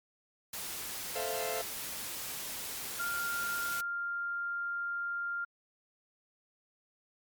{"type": "noise", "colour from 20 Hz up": "white", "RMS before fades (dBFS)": -40, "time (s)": [0.53, 3.81], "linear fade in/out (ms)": 5}
{"type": "chord", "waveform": "40% pulse", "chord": "F major seventh", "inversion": "first", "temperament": "equal", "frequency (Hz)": [440, 523.3, 659.3, 698.5], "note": ["A4", "C5", "E5", "F5"], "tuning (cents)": [0, 0, 0, 0], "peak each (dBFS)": -39, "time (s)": [1.15, 1.62], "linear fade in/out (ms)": 10}
{"type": "tone", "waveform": "sine", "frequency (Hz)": 1396.9, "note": "F6", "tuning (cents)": 0, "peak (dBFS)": -33, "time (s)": [2.99, 5.45], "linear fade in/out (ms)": 10}
{"effects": ["Opus 48 kbps"]}